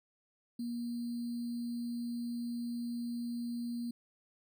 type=tone with sample-and-hold; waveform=sine; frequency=237.8 Hz; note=A#3; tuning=35 cents sharp; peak=-35 dBFS; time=0.59-3.91 s; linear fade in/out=5 ms; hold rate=4410 Hz; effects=none